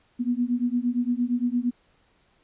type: beating tone pair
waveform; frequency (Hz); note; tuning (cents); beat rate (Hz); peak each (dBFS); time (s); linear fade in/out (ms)
sine; 239.2 / 247.9; A#3 / B3; +45 / +7; 8.7; -25; 0.19-1.71; 20
effects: pink hiss -64 dBFS RMS until 2.43 s + resampled to 8000 Hz